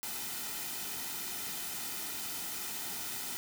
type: noise with comb filter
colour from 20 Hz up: white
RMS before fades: -39 dBFS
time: 0.03-3.37 s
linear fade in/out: 0 ms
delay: 1.8 ms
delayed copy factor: -0.6
effects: none